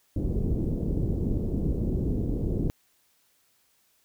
pink low-pass noise, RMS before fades -27 dBFS, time 0.16-2.7 s, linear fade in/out 0 ms, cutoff 390 Hz, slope 24 dB/octave, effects white hiss -67 dBFS RMS until 4.04 s

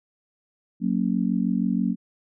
sine chord, F# major, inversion none, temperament just, 185 / 231.2 / 277.5 Hz, F#3 / A#3 / C#4, 0 / -14 / +2 cents, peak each -24 / -24 / -28 dBFS, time 0.8-1.96 s, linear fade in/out 50 ms, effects none

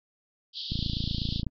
pink band-pass noise, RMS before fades -37 dBFS, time 0.53-1.43 s, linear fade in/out 50 ms, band 3100 to 4900 Hz, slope 96 dB/octave
click train, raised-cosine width 5 ms, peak -18 dBFS, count 22, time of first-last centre 0.72-1.467 s, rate 28.1 Hz
effects AAC 48 kbps

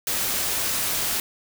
white noise, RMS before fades -25 dBFS, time 0.07-1.2 s, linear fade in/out 2 ms, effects none

